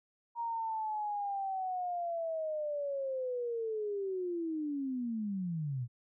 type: linear sweep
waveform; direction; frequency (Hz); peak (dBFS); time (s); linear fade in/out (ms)
sine; down; 943 to 115.3; -33; 0.35-5.88; 50
effects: none